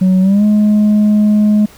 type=tone with pitch glide; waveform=sine; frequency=186.4 to 210.4 Hz; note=F#3 to G#3; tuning=+13 to +23 cents; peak=-4 dBFS; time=0.01-1.66 s; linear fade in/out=10 ms; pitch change=+210 cents; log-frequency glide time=0.21-0.44 s; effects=tanh soft clip ceiling -6 dBFS + pink hiss -41 dBFS RMS until 1.77 s